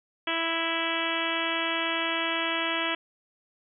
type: harmonic tone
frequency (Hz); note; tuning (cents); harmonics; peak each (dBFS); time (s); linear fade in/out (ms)
330.2; E4; +3; 1 / 2 / 3 / 4 / 5 / 6 / 7 / 8 / 9 / 10; -35 / -35 / -35 / -35 / -35 / -35 / -35 / -35 / -35 / -35; 0.27-2.95; 5
effects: none